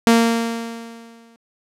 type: tone with exponential decay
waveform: sawtooth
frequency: 230.5 Hz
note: A#3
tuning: 19 cents flat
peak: -5 dBFS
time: 0.07-1.36 s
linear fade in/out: 0 ms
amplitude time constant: 280 ms
effects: low-pass 11000 Hz 12 dB/octave